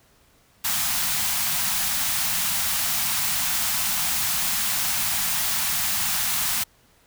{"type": "band-stop noise", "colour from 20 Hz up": "white", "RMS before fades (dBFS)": -24, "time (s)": [0.64, 6.64], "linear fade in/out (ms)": 10, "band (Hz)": [240, 680], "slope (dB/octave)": 48, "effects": ["pink hiss -59 dBFS RMS until 7.06 s"]}